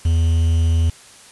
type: tone with quantisation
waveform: triangle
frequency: 82.41 Hz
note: E2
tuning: in tune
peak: -11 dBFS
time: 0.05-0.9 s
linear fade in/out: 5 ms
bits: 6
effects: white hiss -44 dBFS RMS until 1.31 s + resampled to 24000 Hz